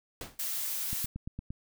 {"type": "noise with exponential decay", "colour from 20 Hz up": "pink", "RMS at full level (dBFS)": -37, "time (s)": [0.21, 0.43], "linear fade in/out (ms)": 2, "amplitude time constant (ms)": 47}
{"type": "noise", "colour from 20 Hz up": "blue", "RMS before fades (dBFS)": -34, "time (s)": [0.39, 1.06], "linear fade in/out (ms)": 5}
{"type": "click train", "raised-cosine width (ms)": 5, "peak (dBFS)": -25, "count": 6, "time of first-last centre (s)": [0.93, 1.505], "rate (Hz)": 8.69}
{"effects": []}